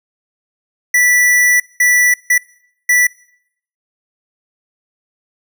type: tone bursts at uneven times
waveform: square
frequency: 1965 Hz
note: B6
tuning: 9 cents flat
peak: -9 dBFS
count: 4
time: 0.94-1.6 / 1.8-2.14 / 2.3-2.38 / 2.89-3.07 s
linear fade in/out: 5 ms
effects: noise-tail reverb RT60 0.7 s tail -23 dB re dry